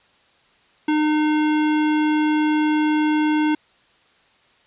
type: tone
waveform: square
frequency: 304.7 Hz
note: D#4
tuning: 36 cents flat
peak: -17 dBFS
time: 0.88-3.55 s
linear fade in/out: 5 ms
effects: white hiss -57 dBFS RMS until 4.66 s + resampled to 8000 Hz